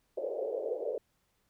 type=band-pass noise; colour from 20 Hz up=pink; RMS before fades=-35 dBFS; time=0.17-0.98 s; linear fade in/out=5 ms; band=430 to 580 Hz; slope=48 dB/octave; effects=pink hiss -75 dBFS RMS until 1.49 s